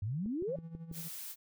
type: exponential sweep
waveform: sine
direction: up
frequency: 93.4 to 587.3 Hz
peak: -33 dBFS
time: 0.02-0.56 s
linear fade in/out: 5 ms
type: click train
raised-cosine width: 3 ms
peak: -34 dBFS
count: 5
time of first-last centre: 0.26-0.914 s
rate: 6.12 Hz
type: tone with tremolo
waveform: triangle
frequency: 164.81 Hz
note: E3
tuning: in tune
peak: -39 dBFS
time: 0.47-1.09 s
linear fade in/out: 20 ms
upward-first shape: sine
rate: 12 Hz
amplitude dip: 65%
type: noise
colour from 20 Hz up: blue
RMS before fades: -44 dBFS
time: 0.92-1.36 s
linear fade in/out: 50 ms
effects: none